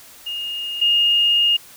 sine tone pair in turn, 2842 / 2842 Hz, F7 / F7, +30 / +30 cents, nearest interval unison, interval 0 cents, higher neither, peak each -24 / -13 dBFS, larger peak second, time 0.26-0.81 / 0.81-1.57 s, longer second, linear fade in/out 10 ms, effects white hiss -44 dBFS RMS until 1.76 s

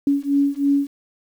sine beating tone pair, 280 / 283.1 Hz, C#4 / C#4, +18 / +37 cents, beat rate 3.1 Hz, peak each -19 dBFS, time 0.07-0.87 s, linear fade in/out 2 ms, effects 8-bit

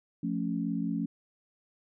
sine chord, F augmented, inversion none, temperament equal, 174.61 / 220 / 277.2 Hz, F3 / A3 / C#4, 0 / 0 / 0 cents, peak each -33 dBFS, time 0.23-1.06 s, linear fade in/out 5 ms, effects none

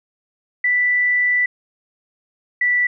sine tone pair in turn, 1976 / 1965.6 Hz, B6 / B6, 0 / -9 cents, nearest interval unison, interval 9 cents, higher first, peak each -14 dBFS, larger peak neither, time 0.64-1.46 / 2.61-2.87 s, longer first, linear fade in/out 5 ms, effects none

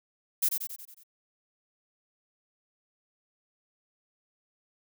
violet noise with echo, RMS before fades -25 dBFS, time 0.42-0.49 s, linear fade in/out 10 ms, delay 91 ms, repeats 6, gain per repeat -5 dB, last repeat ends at 1.036 s, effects none

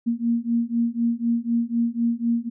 sine beating tone pair, 232 / 236 Hz, A#3 / A#3, -8 / +22 cents, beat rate 4 Hz, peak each -23 dBFS, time 0.06-2.5 s, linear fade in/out 20 ms, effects none

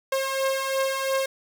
sawtooth beating tone pair, 534 / 536.9 Hz, C5 / C5, +35 / +45 cents, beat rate 2.9 Hz, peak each -25 / -21 dBFS, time 0.12-1.26 s, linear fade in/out 5 ms, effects none

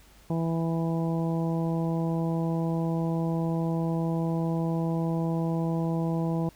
harmonic tone, 164.81 Hz, E3, in tune, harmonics 1 / 2 / 3 / 4 / 5 / 6, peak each -26 / -32 / -36 / -38 / -40 / -42 dBFS, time 0.3-6.49 s, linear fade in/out 2 ms, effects added 50 Hz sine -57 dBFS peak until 6.55 s + pink hiss -57 dBFS RMS until 6.55 s

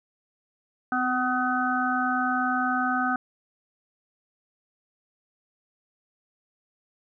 harmonic tone with a mistuned harmonic, 251.7 Hz, B3, 33 cents sharp, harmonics 1 / 3 / 5 / 6, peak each -28 / -28 / -28 / -28 dBFS, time 0.92-3.16 s, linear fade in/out 2 ms, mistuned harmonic 1, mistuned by +20 cents, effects none

